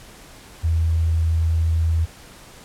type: tone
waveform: sine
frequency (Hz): 81.6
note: E2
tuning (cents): -17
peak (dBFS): -16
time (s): 0.63-2.06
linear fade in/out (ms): 20
effects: pink hiss -44 dBFS RMS until 2.64 s + low-pass 12000 Hz 12 dB/octave